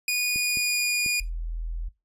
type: tone with pitch glide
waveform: sawtooth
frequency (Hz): 2460 to 2440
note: D#7 to D#7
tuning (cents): -20 to -34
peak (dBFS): -19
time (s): 0.08-1.2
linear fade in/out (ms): 2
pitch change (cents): -14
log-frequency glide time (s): 0.26-0.93
type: clicks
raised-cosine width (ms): 3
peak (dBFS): -26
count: 3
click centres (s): 0.36 / 0.572 / 1.062
type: tone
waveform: sine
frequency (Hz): 41.2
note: E1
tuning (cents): 0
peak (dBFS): -28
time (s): 1.2-1.89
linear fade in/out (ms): 10
effects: noise-tail reverb RT60 0.2 s tail -18 dB re dry + resampled to 32000 Hz